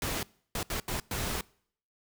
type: noise bursts at uneven times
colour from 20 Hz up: pink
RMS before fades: -33 dBFS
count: 5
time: 0.02-0.23 / 0.55-0.63 / 0.7-0.8 / 0.88-1 / 1.11-1.41 s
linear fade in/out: 2 ms
effects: noise-tail reverb RT60 0.6 s tail -24 dB re dry